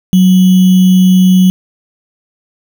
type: tone with sample-and-hold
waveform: sine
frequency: 185 Hz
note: F#3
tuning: in tune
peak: -3 dBFS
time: 0.13-1.5 s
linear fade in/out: 0 ms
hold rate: 3150 Hz
effects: none